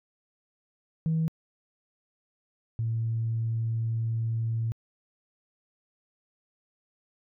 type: tone pair in turn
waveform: sine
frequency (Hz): 160.9 / 113.77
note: E3 / A#2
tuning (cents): -42 / -42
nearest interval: tritone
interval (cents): 600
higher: first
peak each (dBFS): -22 / -25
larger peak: first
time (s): 1.06-1.28 / 2.79-4.72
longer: second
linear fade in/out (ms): 0
effects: tanh soft clip ceiling -20 dBFS